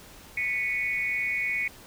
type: tone with amplitude modulation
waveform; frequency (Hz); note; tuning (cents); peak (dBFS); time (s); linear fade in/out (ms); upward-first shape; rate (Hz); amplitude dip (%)
sine; 2217; C#7; 0; -21; 0.37-1.68; 5; sine; 243; 100
effects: pink hiss -49 dBFS RMS until 1.86 s